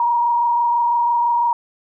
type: tone with frequency modulation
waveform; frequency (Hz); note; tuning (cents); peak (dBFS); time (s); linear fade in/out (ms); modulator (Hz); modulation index
sine; 949; A#5; +31; -14; 0-1.53; 2; 26; 0.7
effects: none